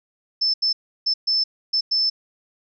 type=tone bursts at uneven times; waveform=sine; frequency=5274 Hz; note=E8; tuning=in tune; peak=-17 dBFS; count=6; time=0.41-0.54 / 0.62-0.73 / 1.06-1.14 / 1.27-1.44 / 1.73-1.81 / 1.91-2.1 s; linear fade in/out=10 ms; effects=none